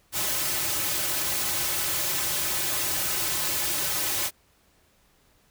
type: noise with comb filter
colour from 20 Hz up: white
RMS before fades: -27 dBFS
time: 0.12-4.31 s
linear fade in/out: 50 ms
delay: 4.3 ms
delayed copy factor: -1
effects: pink hiss -63 dBFS RMS until 5.5 s